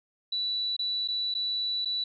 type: tone with dropouts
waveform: sine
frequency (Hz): 3951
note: B7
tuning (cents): 0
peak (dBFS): -27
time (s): 0.32-2.04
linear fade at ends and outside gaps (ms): 5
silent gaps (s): 0.766-0.791 / 1.077-1.084 / 1.341-1.349 / 1.849-1.856
effects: none